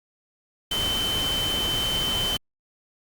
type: tone in noise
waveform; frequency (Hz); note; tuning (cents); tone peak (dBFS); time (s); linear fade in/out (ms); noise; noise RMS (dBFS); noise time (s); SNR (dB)
sine; 3070; G7; -37; -24; 0.71-2.37; 5; pink; -30; 0.71-2.37; +3
effects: Opus 48 kbps